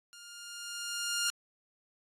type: tone with level ramp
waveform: 10% pulse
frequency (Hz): 1408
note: F6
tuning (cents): +14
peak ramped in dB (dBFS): -42 to -20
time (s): 0.13-1.3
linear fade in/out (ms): 0
effects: AAC 48 kbps